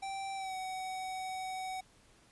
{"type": "tone with pitch glide", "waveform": "square", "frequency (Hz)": [780, 752.1], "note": ["G5", "F#5"], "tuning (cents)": [-9, 28], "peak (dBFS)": -38, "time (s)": [0.02, 1.81], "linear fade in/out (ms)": 10, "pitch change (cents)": -63, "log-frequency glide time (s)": [0.35, 0.55], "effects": ["pink hiss -64 dBFS RMS until 2.31 s", "resampled to 24000 Hz"]}